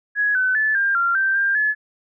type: tone with pitch steps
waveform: sine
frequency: 1672 / 1513 / 1738 / 1598 / 1382 / 1564 / 1594 / 1714 Hz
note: G#6 / F#6 / A6 / G6 / F6 / G6 / G6 / A6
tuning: +11 / +38 / -22 / +33 / -19 / -4 / +28 / -46 cents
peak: -16 dBFS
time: 0.15-1.75 s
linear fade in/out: 50 ms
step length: 200 ms
effects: none